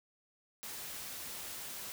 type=noise; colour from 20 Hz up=white; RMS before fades=-44 dBFS; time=0.63-1.92 s; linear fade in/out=0 ms; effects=none